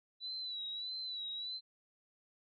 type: tone with vibrato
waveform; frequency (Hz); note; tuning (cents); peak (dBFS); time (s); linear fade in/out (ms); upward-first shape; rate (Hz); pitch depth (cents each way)
sine; 3951; B7; 0; -39; 0.2-1.61; 50; sine; 1.6; 60
effects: none